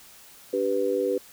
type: chord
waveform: sine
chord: G major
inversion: second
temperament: equal with one note detuned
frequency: 289.8 / 392 / 493.9 Hz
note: D4 / G4 / B4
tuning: -23 / 0 / 0 cents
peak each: -31 / -26 / -25 dBFS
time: 0.53-1.18 s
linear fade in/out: 5 ms
effects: white hiss -50 dBFS RMS until 1.32 s